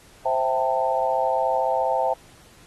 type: chord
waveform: sine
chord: A minor seventh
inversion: first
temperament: equal with one note detuned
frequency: 523.3 / 659.3 / 784 / 898 Hz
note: C5 / E5 / G5 / A5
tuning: 0 / 0 / 0 / +35 cents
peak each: -25 dBFS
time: 0.25-2.14 s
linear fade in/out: 10 ms
effects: pink hiss -52 dBFS RMS until 2.66 s + AAC 32 kbps